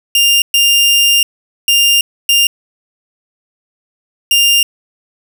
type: tone bursts at uneven times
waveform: sawtooth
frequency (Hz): 2800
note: F7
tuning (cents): +4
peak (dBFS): -4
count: 5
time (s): 0.15-0.42 / 0.54-1.23 / 1.68-2.01 / 2.29-2.47 / 4.31-4.63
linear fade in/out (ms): 2
effects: none